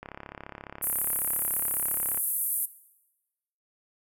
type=click train; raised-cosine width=0.5 ms; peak=-24 dBFS; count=75; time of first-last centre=0.03-2.175 s; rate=34.5 Hz
type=band-pass noise; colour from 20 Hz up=pink; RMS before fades=-29 dBFS; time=0.82-2.66 s; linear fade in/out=10 ms; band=10000 to 14000 Hz; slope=48 dB/octave
effects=noise-tail reverb RT60 1.0 s tail -18 dB re dry